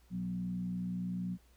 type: tone with frequency modulation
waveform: sine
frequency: 181.9 Hz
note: F#3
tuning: 29 cents flat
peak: -34 dBFS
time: 0.1-1.38 s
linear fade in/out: 50 ms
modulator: 60.7 Hz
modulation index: 0.59
effects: added 60 Hz sine -62 dBFS peak until 1.56 s + pink hiss -69 dBFS RMS until 1.56 s